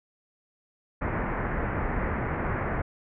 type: low-pass noise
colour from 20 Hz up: pink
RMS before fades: -29 dBFS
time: 1.01-2.82 s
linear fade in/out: 10 ms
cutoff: 2100 Hz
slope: 48 dB/octave
effects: none